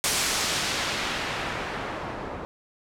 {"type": "noise with low-pass filter sweep", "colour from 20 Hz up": "white", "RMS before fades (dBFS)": -29, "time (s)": [0.04, 2.45], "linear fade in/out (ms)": 0, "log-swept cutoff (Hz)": [9700, 750], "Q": 0.73, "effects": []}